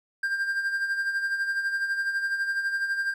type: tone with tremolo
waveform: triangle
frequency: 1592 Hz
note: G6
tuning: 26 cents sharp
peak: -21 dBFS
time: 0.23-3.14 s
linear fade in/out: 5 ms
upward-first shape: sine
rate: 12 Hz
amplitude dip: 55%
effects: none